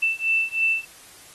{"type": "beating tone pair", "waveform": "sine", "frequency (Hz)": [2661, 2664.1], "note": ["E7", "E7"], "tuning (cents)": [16, 18], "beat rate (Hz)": 3.1, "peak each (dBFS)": -23, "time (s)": [0.02, 0.85], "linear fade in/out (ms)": 10, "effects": ["white hiss -47 dBFS RMS until 1.34 s", "AAC 32 kbps"]}